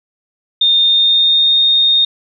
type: tone with pitch glide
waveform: sine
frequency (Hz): 3643 to 3685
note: A#7 to A#7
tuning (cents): -41 to -21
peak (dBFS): -8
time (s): 0.61-2.05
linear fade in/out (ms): 5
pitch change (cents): +20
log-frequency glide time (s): 0.83-1.62
effects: none